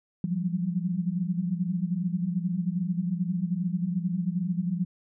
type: tone cluster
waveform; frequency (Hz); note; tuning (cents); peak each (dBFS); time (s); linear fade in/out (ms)
sine; 171.4 / 184.5 / 193.9; F3 / F#3 / G3; -32 / -5 / -19; -28 / -31 / -32; 0.24-4.85; 2
effects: none